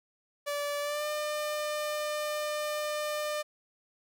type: tone with pitch glide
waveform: sawtooth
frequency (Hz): 579 to 600.8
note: D5 to D5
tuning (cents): -25 to +39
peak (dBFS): -27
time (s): 0.46-3.43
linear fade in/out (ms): 20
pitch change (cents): +64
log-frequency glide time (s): 0.81-1.06
effects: none